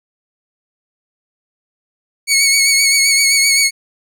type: tone with vibrato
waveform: 15% pulse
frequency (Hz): 2217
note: C#7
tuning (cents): 0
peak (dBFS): -3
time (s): 2.27-3.71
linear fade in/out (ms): 50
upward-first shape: sine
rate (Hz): 7.7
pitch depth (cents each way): 36
effects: none